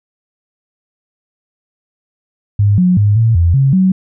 sine tone with pitch steps, 102.2 / 181 / 103.3 / 113.5 / 85.1 / 135.8 / 187.9 Hz, G#2 / F#3 / G#2 / A#2 / F2 / C#3 / F#3, -27 / -38 / -9 / -46 / -44 / -35 / +27 cents, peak -7 dBFS, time 2.59-3.92 s, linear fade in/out 5 ms, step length 190 ms, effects none

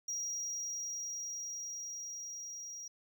triangle tone with level ramp, 5710 Hz, F8, 37 cents sharp, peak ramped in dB -34 to -42 dBFS, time 0.08-2.88 s, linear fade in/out 5 ms, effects none

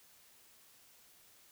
silence, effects white hiss -63 dBFS RMS until 1.51 s

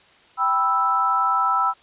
sine chord, E minor, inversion first, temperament equal, 784 / 987.8 / 1318.5 Hz, G5 / B5 / E6, 0 / 0 / 0 cents, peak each -25 / -23 / -19 dBFS, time 0.37-1.74 s, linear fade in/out 50 ms, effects white hiss -53 dBFS RMS until 1.82 s + resampled to 8000 Hz

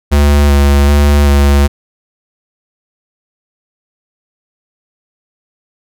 square tone with vibrato, 71.5 Hz, D2, 46 cents flat, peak -6 dBFS, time 0.11-1.68 s, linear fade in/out 20 ms, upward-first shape square, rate 1.3 Hz, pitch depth 18 cents each way, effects none

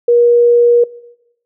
sine tone, 477.1 Hz, A#4, 40 cents sharp, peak -6 dBFS, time 0.08-0.84 s, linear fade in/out 5 ms, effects noise-tail reverb RT60 0.9 s tail -21 dB re dry

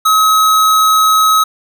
square tone, 1278 Hz, D#6, 46 cents sharp, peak -8 dBFS, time 0.05-1.44 s, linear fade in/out 10 ms, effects none

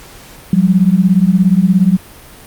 sine beating tone pair, 177.6 / 194.6 Hz, F3 / G3, +29 / -12 cents, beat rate 17 Hz, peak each -10 dBFS, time 0.53-1.97 s, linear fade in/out 2 ms, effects pink hiss -37 dBFS RMS until 2.46 s + Opus 48 kbps

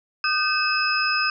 sine tone cluster, 1224 / 1536 / 2592 / 5080 Hz, D#6 / G6 / E7 / D#8, -29 / -36 / -30 / +35 cents, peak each -25 dBFS, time 0.24-1.3 s, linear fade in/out 2 ms, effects none

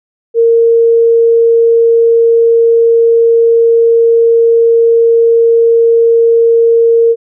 sine tone, 461.4 Hz, A#4, 18 cents flat, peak -4 dBFS, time 0.34-7.16 s, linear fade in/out 50 ms, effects none

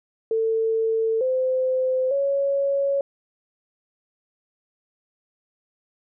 sine tone with pitch steps, 447.3 / 516 / 556 Hz, A4 / C5 / C#5, +28 / -24 / +5 cents, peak -19 dBFS, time 0.31-3.01 s, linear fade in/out 2 ms, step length 900 ms, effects none

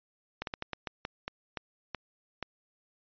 slowing click train, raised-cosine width 0.3 ms, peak -18 dBFS, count 11, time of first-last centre 0.42-2.427 s, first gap 52 ms, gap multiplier 1.28, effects resampled to 11025 Hz

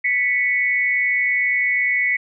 sine tone pair together, 1977.2 / 2217 Hz, B6 / C#7, +1 / 0 cents, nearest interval major second, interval 199 cents, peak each -19 dBFS, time 0.04-2.17 s, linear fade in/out 10 ms, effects none

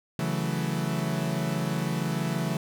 40% pulse chord, F# minor seventh, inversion second, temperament equal, 138.59 / 164.81 / 185 / 220 Hz, C#3 / E3 / F#3 / A3, 0 / 0 / 0 / 0 cents, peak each -31 / -29 / -33 / -33 dBFS, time 0.19-2.57 s, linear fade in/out 2 ms, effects none

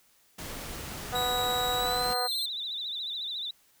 pink noise, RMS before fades -39 dBFS, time 0.38-2.14 s, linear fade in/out 10 ms
harmonic tone, 246.9 Hz, B3, in tune, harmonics 2 / 3 / 4 / 5 / 6 / 7 / 8, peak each -34 / -31 / -39 / -36 / -40 / -48 / -49 dBFS, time 1.12-2.28 s, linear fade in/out 20 ms
40% pulse tone with pitch glide, 3857 to 4158 Hz, B7 to C8, -42 to -12 cents, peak -29 dBFS, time 1.15-2.46 s, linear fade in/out 5 ms, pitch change +130 cents, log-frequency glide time 1.75-2.13 s
sine tone with vibrato, 3729 Hz, A#7, in tune, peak -32 dBFS, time 2.28-3.51 s, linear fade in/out 5 ms, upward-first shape sine, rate 14 Hz, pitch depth 110 cents each way
effects white hiss -64 dBFS RMS until 3.8 s

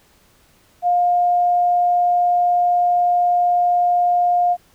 sine tone, 708 Hz, F5, 23 cents sharp, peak -13 dBFS, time 0.82-4.57 s, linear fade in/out 50 ms, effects pink hiss -55 dBFS RMS until 4.74 s

